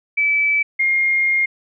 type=tone pair in turn; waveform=sine; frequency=2306 / 2129 Hz; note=D7 / C7; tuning=-32 / +30 cents; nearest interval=minor second; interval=138 cents; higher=first; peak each=-14 / -14 dBFS; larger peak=neither; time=0.17-0.63 / 0.79-1.46 s; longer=second; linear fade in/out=10 ms; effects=none